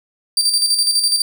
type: tone with tremolo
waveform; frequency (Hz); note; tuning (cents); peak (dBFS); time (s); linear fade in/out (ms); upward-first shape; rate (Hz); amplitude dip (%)
30% pulse; 4676; D8; -8; -9; 0.37-1.22; 2; square; 12; 50
effects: none